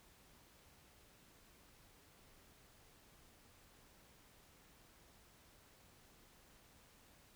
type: silence
effects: pink hiss -66 dBFS RMS until 7.35 s